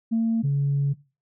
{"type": "tone pair in turn", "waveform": "sine", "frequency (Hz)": [226.8, 140.83], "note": ["A#3", "C#3"], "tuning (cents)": [-47, 28], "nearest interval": "minor sixth", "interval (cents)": 825, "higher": "first", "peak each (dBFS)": -18, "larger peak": "neither", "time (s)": [[0.11, 0.43], [0.43, 0.94]], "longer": "second", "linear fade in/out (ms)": 20, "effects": ["noise-tail reverb RT60 0.3 s tail -19 dB re dry", "tanh soft clip ceiling -16 dBFS"]}